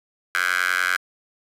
10% pulse tone with high-pass filter, 90.3 Hz, F#2, 42 cents flat, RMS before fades -22 dBFS, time 0.35-0.97 s, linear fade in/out 0 ms, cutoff 1600 Hz, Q 7.4, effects resampled to 32000 Hz + 7-bit

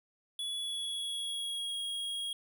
square tone with pitch glide, 3397 to 3287 Hz, G#7 to G#7, +38 to -19 cents, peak -35 dBFS, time 0.39-2.33 s, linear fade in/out 2 ms, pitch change -57 cents, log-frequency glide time 0.56-1.78 s, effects none

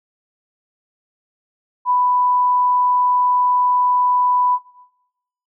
sine tone, 992 Hz, B5, 7 cents sharp, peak -13 dBFS, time 1.85-4.59 s, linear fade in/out 50 ms, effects noise-tail reverb RT60 0.9 s tail -18 dB re dry

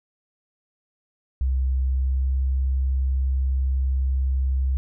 sine tone with pitch glide, 65.2 to 65.96 Hz, C2 to C2, -5 to +15 cents, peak -19 dBFS, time 1.41-4.77 s, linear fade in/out 0 ms, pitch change +20 cents, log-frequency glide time 1.81-2.32 s, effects none

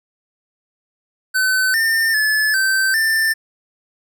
square tone with pitch steps, 1520 / 1806 / 1726 / 1550 / 1783 Hz, F#6 / A6 / A6 / G6 / A6, +46 / +45 / -34 / -20 / +22 cents, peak -15 dBFS, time 1.34-3.34 s, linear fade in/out 20 ms, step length 400 ms, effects none

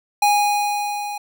square tone with level ramp, 824 Hz, G#5, 14 cents flat, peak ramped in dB -13 to -27 dBFS, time 0.22-1.18 s, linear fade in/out 5 ms, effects none

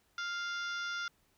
harmonic tone, 698.5 Hz, F5, in tune, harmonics 2 / 3 / 4 / 5 / 6 / 7 / 8 / 9, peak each -36 / -49 / -51 / -45 / -55 / -50 / -50 / -57 dBFS, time 0.18-1.08 s, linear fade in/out 2 ms, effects pink hiss -72 dBFS RMS until 1.37 s

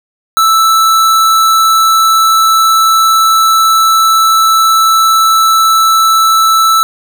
square tone, 1318.5 Hz, E6, in tune, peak -6 dBFS, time 0.37-6.83 s, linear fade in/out 0 ms, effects 8-bit

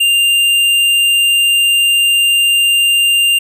triangle tone with hard clipping, 2794 Hz, F7, in tune, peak -10 dBFS, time 0-3.39 s, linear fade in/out 10 ms, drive 14 dB, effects none

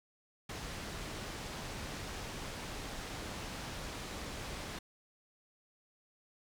pink low-pass noise, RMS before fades -43 dBFS, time 0.49-4.79 s, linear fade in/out 5 ms, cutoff 7300 Hz, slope 12 dB/octave, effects none

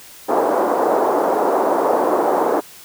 pink band-pass noise, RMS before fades -17 dBFS, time 0.28-2.61 s, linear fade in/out 20 ms, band 350 to 990 Hz, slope 24 dB/octave, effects white hiss -41 dBFS RMS until 2.84 s

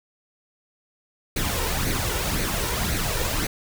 pink noise with flanger, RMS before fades -25 dBFS, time 1.36-3.47 s, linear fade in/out 5 ms, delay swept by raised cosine 0.47 to 2.17 ms, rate 1.9 Hz, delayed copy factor +0.55, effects none

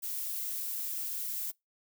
violet noise, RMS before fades -36 dBFS, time 0.02-1.52 s, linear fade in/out 20 ms, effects noise-tail reverb RT60 0.2 s tail -25 dB re dry

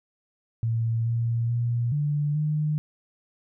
sine tone with pitch steps, 114.4 / 116.5 / 119 / 146.9 / 151.7 Hz, A#2 / A#2 / A#2 / D3 / D#3, -32 / -1 / +36 / +1 / -44 cents, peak -22 dBFS, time 0.63-2.78 s, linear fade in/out 0 ms, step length 430 ms, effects none

